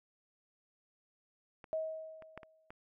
clicks, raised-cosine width 0.5 ms, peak -35 / -38 / -28 / -35 / -32 dBFS, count 5, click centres 1.642 / 2.223 / 2.376 / 2.432 / 2.705 s
sine tone with exponential decay, 636 Hz, D#5, 38 cents sharp, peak -31 dBFS, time 1.73-2.7 s, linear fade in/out 0 ms, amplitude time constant 210 ms
effects none

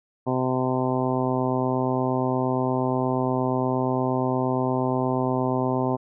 harmonic tone, 128.5 Hz, C3, 31 cents flat, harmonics 1 / 2 / 3 / 4 / 5 / 6 / 7 / 8, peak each -28 / -26 / -28 / -32 / -30 / -33 / -31 / -34 dBFS, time 0.26-5.97 s, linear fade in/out 20 ms, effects none

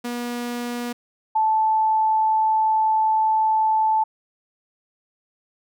sawtooth / sine tone pair in turn, 241.1 / 874.7 Hz, B3 / A5, -41 / -10 cents, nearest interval octave + minor seventh, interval 2231 cents, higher second, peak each -22 / -16 dBFS, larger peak second, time 0.04-0.93 / 1.35-4.04 s, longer second, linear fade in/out 10 ms, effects none

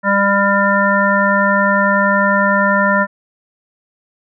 harmonic tone, 199.4 Hz, G3, 30 cents sharp, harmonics 1 / 3 / 5 / 7 / 9, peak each -17 / -17 / -17 / -17 / -17 dBFS, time 0.03-3.07 s, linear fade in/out 50 ms, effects none

